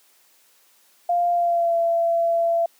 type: tone with pitch glide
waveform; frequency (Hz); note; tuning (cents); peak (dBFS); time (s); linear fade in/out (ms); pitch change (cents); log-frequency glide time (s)
sine; 698 to 674.6; F5 to E5; -1 to +40; -17; 1.09-2.66; 5; -59; 1.32-1.76
effects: white hiss -58 dBFS RMS until 2.79 s + high-pass 300 Hz 12 dB/octave